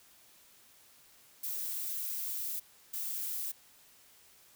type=noise bursts at uneven times; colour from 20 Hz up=violet; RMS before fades=-37 dBFS; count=2; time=1.43-2.6 / 2.93-3.52 s; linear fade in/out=10 ms; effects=white hiss -61 dBFS RMS until 4.55 s